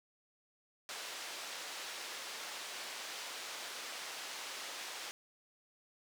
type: band-pass noise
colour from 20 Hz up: white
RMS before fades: -45 dBFS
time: 0.89-5.11 s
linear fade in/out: 0 ms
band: 440 to 5300 Hz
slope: 12 dB/octave
effects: none